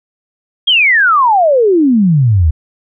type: exponential sweep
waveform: sine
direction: down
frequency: 3313 to 72.9 Hz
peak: -6 dBFS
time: 0.67-2.51 s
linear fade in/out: 10 ms
effects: none